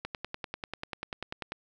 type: click train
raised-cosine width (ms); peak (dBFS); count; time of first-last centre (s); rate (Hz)
0.3; -19; 16; 0.05-1.521; 10.2
effects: none